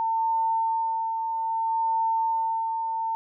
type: tone with tremolo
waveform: sine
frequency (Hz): 901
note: A5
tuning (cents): +41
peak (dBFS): -21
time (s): 0-3.15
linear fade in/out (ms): 0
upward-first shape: sine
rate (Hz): 0.61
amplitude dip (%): 40
effects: none